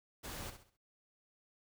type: noise with echo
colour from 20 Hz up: pink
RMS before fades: -45 dBFS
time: 0.23-0.51 s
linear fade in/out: 20 ms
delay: 66 ms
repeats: 4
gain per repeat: -9 dB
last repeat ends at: 0.774 s
effects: none